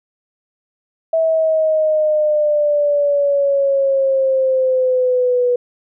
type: exponential sweep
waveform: sine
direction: down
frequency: 652 to 488.7 Hz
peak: -12 dBFS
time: 1.13-5.56 s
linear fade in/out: 5 ms
effects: none